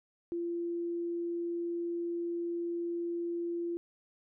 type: tone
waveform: sine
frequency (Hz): 342.6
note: F4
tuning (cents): -33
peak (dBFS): -32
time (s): 0.32-3.77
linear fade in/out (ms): 0
effects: none

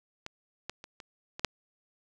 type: clicks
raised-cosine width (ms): 0.2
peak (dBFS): -21 / -18 / -27 / -28 / -22 / -7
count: 6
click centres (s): 0.264 / 0.696 / 0.841 / 1.002 / 1.395 / 1.447
effects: none

